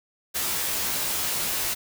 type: noise with comb filter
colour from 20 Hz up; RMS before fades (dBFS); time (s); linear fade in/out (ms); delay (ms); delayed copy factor
white; -27; 0.34-1.75; 20; 16; -0.8
effects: none